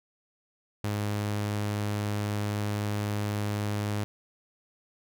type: tone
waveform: sawtooth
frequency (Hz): 103.83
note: G#2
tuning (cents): 0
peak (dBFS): -24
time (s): 0.84-4.04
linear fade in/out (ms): 0
effects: none